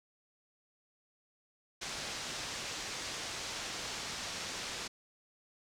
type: low-pass noise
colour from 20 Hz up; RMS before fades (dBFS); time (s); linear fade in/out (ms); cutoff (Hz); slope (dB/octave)
white; -41; 1.81-4.88; 10; 6600; 24
effects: none